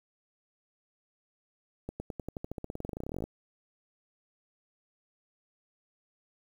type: accelerating click train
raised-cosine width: 2 ms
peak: -23 dBFS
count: 28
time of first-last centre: 1.89-3.24 s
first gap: 110 ms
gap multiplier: 0.93
effects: 9-bit